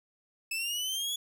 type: linear sweep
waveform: sawtooth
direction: up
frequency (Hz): 2600 to 3410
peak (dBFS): -28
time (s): 0.51-1.16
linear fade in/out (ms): 5
effects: none